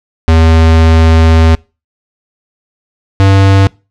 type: tone pair in turn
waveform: square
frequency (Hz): 81.1 / 97.51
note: E2 / G2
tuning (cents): -28 / -9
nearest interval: minor third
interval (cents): 319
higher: second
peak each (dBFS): -4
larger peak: neither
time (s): 0.28-1.55 / 3.2-3.67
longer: first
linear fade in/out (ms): 0
effects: noise-tail reverb RT60 0.3 s tail -25 dB re dry + low-pass 5000 Hz 12 dB/octave